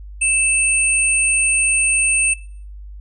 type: tone pair together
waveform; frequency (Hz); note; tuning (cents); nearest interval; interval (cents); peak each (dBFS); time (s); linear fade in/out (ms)
sine; 2637 / 8834; E7 / C#9; 0 / -7; octave + major sixth; 2093; -17; 0.21-2.34; 10
effects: noise-tail reverb RT60 0.5 s tail -20 dB re dry + added 50 Hz sine -32 dBFS peak until 3 s